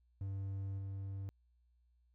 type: tone with level steps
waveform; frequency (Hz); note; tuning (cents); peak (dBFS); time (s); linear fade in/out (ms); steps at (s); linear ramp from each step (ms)
triangle; 97.5; G2; -9; -36 / -38; 0.21-1.29; 0; 0.78; 10
effects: added 60 Hz sine -69 dBFS peak until 2.14 s